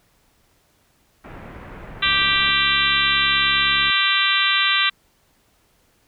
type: low-pass noise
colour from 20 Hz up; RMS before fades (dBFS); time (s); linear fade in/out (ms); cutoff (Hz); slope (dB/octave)
pink; -38; 1.24-2.51; 5; 2200; 24
type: harmonic tone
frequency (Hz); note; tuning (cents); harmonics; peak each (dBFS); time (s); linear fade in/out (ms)
392; G4; 0; 3 / 4 / 5 / 6 / 7 / 8 / 9 / 10; -24 / -24 / -24 / -24 / -24 / -24 / -24 / -24; 2.02-4.9; 10
type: click train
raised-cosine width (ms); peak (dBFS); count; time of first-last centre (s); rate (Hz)
3; -26; 129; 2.06-3.899; 69.6
effects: pink hiss -61 dBFS RMS until 6.07 s